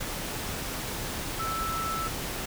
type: tone in noise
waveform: sine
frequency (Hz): 1318.5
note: E6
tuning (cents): 0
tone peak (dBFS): -30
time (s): 1.39-2.08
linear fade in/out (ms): 10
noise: pink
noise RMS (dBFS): -34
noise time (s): 0-2.46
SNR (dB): +1
effects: none